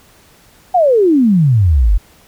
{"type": "exponential sweep", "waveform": "sine", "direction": "down", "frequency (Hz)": [761, 43.24], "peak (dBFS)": -7, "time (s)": [0.74, 1.98], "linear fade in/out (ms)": 10, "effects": ["pink hiss -47 dBFS RMS until 2.27 s"]}